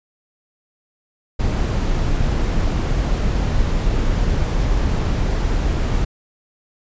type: noise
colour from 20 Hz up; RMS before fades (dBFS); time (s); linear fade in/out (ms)
brown; -18; 1.39-6.05; 10
effects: resampled to 16000 Hz